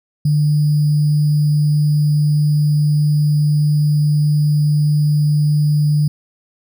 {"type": "tone with sample-and-hold", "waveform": "sine", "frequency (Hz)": 149.2, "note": "D3", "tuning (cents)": 28, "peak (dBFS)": -11, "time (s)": [0.25, 6.08], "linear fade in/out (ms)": 5, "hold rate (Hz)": 4900, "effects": []}